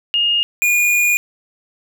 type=tone pair in turn; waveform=sine / square; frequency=2844 / 2436 Hz; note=F7 / D#7; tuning=+31 / -37 cents; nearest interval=minor third; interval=268 cents; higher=first; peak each=-13 dBFS; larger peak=neither; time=0.14-0.43 / 0.62-1.17 s; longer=second; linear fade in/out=0 ms; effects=none